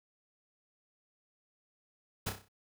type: noise with echo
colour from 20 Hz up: pink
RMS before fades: -34 dBFS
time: 2.26-2.3 s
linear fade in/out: 10 ms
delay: 31 ms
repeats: 6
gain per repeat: -6 dB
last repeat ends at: 2.486 s
effects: none